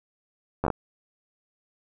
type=slowing click train; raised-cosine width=1 ms; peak=-11 dBFS; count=5; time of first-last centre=0.64-0.703 s; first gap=11 ms; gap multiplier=1.24; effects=none